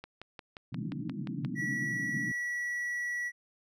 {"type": "click train", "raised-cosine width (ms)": 0.3, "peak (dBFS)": -27, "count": 9, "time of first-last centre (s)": [0.04, 1.448], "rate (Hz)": 5.68}
{"type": "band-pass noise", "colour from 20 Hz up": "pink", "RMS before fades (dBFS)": -37, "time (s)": [0.72, 2.32], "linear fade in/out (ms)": 5, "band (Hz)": [120, 320], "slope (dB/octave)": 96}
{"type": "tone", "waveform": "triangle", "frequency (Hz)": 1939, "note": "B6", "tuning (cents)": -32, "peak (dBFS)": -30, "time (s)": [1.55, 3.32], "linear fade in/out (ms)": 50}
{"effects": []}